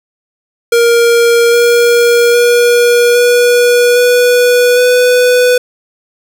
square tone with pitch steps, 469.2 / 474.4 / 479.6 / 484.9 / 490.3 / 495.7 Hz, A#4 / A#4 / A#4 / B4 / B4 / B4, +11 / +30 / +49 / -32 / -13 / +6 cents, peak -6 dBFS, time 0.72-5.58 s, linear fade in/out 5 ms, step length 810 ms, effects none

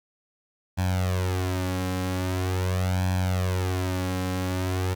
sawtooth tone with flanger, 92.2 Hz, F#2, 6 cents flat, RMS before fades -26 dBFS, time 0.77-4.95 s, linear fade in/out 20 ms, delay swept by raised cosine 1.2 to 3.8 ms, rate 0.43 Hz, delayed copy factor +0.9, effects 9-bit

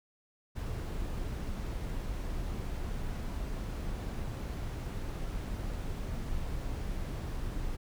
brown noise, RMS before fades -36 dBFS, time 0.55-7.77 s, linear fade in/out 20 ms, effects none

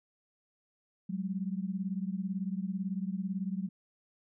sine beating tone pair, 185 / 203 Hz, F#3 / G#3, 0 / -39 cents, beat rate 18 Hz, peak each -34 / -36 dBFS, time 1.09-3.69 s, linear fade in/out 10 ms, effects none

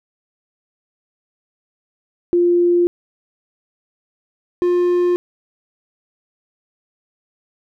sine / triangle tone pair in turn, 349.2 / 354.1 Hz, F4 / F4, 0 / +24 cents, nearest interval unison, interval 24 cents, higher second, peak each -11 dBFS, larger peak neither, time 2.33-2.87 / 4.62-5.16 s, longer neither, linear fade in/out 0 ms, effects none

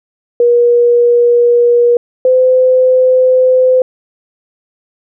sine tone pair in turn, 478.9 / 511.7 Hz, A#4 / C5, +47 / -39 cents, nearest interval minor second, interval 114 cents, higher second, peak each -5 dBFS, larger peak neither, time 0.4-1.97 / 2.25-3.82 s, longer neither, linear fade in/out 2 ms, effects none

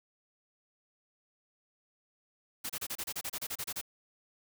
white noise bursts, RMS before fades -37 dBFS, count 14, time 2.64-3.814 s, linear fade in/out 10 ms, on 56 ms, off 30 ms, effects none

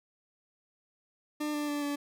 40% pulse tone with pitch steps, 299.5 / 295.5 / 291.6 / 287.8 Hz, D4 / D4 / D4 / D4, +34 / +11 / -12 / -35 cents, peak -30 dBFS, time 1.4-1.96 s, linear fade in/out 10 ms, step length 140 ms, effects none

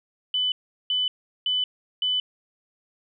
sine tone bursts, 3000 Hz, F#7, 23 cents sharp, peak -21 dBFS, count 4, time 0.34-2.2 s, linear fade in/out 2 ms, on 180 ms, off 380 ms, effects none

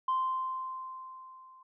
sine tone with level ramp, 1041 Hz, C6, 9 cents flat, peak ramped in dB -24 to -53 dBFS, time 0.08-1.63 s, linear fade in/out 5 ms, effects tanh soft clip ceiling -23 dBFS

